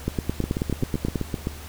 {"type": "two click trains", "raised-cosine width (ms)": 3, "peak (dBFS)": [-12, -10], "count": [9, 11], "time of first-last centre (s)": [[0.44, 1.471], [0.08, 1.158]], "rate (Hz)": [7.76, 9.28], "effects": ["added 75 Hz sine -38 dBFS peak until 1.68 s", "pink hiss -42 dBFS RMS until 1.68 s"]}